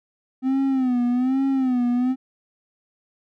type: tone with vibrato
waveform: triangle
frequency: 256.4 Hz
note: C4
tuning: 35 cents flat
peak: -16 dBFS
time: 0.42-2.16 s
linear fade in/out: 50 ms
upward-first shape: sine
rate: 1.2 Hz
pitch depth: 100 cents each way
effects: none